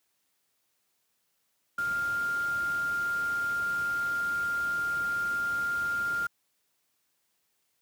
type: tone in noise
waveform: sine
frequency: 1401 Hz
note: F6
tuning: 5 cents sharp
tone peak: -27 dBFS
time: 1.78-6.27 s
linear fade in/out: 5 ms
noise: pink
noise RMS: -45 dBFS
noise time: 1.78-6.27 s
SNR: +15 dB
effects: white hiss -75 dBFS RMS until 7.81 s + high-pass 80 Hz 12 dB/octave